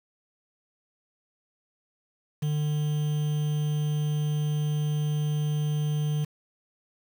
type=tone with quantisation; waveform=triangle; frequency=150 Hz; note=D3; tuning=37 cents sharp; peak=-22 dBFS; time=2.42-6.25 s; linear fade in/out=10 ms; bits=7; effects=none